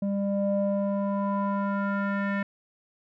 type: tone with low-pass filter sweep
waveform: square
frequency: 199.4 Hz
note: G3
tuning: 30 cents sharp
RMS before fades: -27 dBFS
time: 0.02-2.43 s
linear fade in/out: 5 ms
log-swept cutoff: 440 to 1900 Hz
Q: 3.7
effects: none